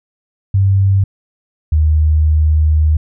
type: tone pair in turn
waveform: sine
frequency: 97.3 / 77.23 Hz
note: G2 / D#2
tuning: -12 / -12 cents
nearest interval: major third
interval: 400 cents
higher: first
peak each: -8 dBFS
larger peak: neither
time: 0.54-1.04 / 1.72-2.97 s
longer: second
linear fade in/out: 5 ms
effects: none